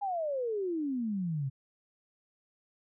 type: exponential sweep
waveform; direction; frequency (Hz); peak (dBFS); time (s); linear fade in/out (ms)
sine; down; 830.6 to 129.2; -30; 0.01-1.5; 20
effects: none